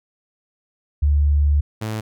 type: tone pair in turn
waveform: sine / sawtooth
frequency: 72.8 / 109.08 Hz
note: D2 / A2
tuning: -15 / -15 cents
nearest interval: perfect fifth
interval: 700 cents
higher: second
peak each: -13 / -20 dBFS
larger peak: first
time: 1.02-1.61 / 1.81-2.01 s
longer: first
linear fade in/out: 10 ms
effects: none